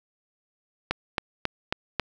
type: click train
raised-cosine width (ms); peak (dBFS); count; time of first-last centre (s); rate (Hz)
0.3; -8; 5; 0.91-1.997; 3.68
effects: 8-bit